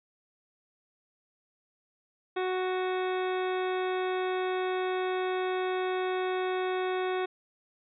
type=harmonic tone; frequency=370 Hz; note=F#4; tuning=in tune; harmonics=1 / 2 / 3 / 4 / 5 / 6 / 7 / 9 / 10; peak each=-29 / -35 / -39 / -41 / -43 / -45 / -46 / -48 / -49 dBFS; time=2.36-7.26 s; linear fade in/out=10 ms; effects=none